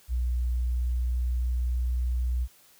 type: tone with pitch glide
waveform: sine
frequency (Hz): 61 to 61.42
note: B1 to B1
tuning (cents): -21 to -9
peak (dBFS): -24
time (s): 0.08-2.48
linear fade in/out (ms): 50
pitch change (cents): +12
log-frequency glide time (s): 0.37-2.21
effects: white hiss -58 dBFS RMS until 2.79 s